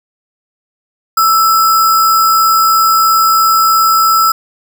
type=tone with sample-and-hold; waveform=sine; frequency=1318.5 Hz; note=E6; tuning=in tune; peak=-6 dBFS; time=1.17-4.32 s; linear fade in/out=5 ms; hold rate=6300 Hz; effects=none